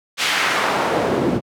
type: noise with band-pass filter sweep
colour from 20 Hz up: pink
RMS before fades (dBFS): -19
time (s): 0.17-1.41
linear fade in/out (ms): 50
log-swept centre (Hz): 3200 to 230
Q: 0.99
effects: high-pass 100 Hz 12 dB/octave